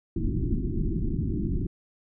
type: low-pass noise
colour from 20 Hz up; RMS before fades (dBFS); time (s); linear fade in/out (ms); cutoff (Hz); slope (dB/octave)
pink; -27; 0.16-1.67; 5; 370; 96
effects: none